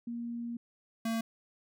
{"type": "tone pair in turn", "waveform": ["sine", "square"], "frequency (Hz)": [235.8, 226.6], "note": ["A#3", "A#3"], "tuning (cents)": [20, -49], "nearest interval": "minor second", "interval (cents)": 69, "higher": "first", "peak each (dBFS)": [-35, -31], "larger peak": "second", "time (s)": [[0.07, 0.57], [1.05, 1.21]], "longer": "first", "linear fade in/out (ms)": 5, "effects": []}